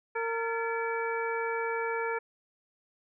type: harmonic tone with a mistuned harmonic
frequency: 458.5 Hz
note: A#4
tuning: 29 cents flat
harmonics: 1 / 2 / 3 / 4 / 5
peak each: -32 / -35 / -37 / -38 / -39 dBFS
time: 0.15-2.19 s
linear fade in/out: 10 ms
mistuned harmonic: 4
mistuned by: -110 cents
effects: none